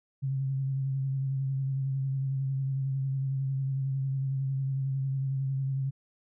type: tone with vibrato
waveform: sine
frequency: 134.9 Hz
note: C#3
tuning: 47 cents flat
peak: -27 dBFS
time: 0.22-5.91 s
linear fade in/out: 20 ms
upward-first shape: sine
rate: 11 Hz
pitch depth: 27 cents each way
effects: none